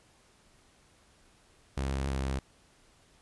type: tone pair in turn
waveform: sawtooth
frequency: 67.4 / 66.78 Hz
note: C#2 / C2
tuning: -48 / +36 cents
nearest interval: unison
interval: 16 cents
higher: first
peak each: -26 dBFS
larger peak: neither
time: 1.77-2.08 / 2.08-2.39 s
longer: neither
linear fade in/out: 5 ms
effects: pink hiss -63 dBFS RMS until 3.21 s + resampled to 24000 Hz